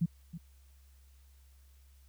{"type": "tone with echo", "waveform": "sine", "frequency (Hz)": 168.1, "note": "E3", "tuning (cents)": 34, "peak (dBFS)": -25, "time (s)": [0.01, 0.06], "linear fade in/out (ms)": 10, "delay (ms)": 320, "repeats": 1, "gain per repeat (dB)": -14, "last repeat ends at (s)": 0.38, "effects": ["added 67 Hz sine -57 dBFS peak until 2.08 s", "white hiss -70 dBFS RMS until 2.08 s"]}